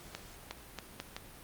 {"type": "accelerating click train", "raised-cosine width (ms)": 0.2, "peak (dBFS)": -21, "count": 5, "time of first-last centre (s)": [0.15, 1.165], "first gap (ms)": 360, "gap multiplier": 0.77, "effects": ["pink hiss -52 dBFS RMS until 1.43 s", "Opus 48 kbps"]}